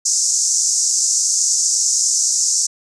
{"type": "band-pass noise", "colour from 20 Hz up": "white", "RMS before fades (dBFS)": -17, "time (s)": [0.05, 2.67], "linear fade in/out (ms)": 10, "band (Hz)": [5600, 7600], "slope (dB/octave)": 48, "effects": []}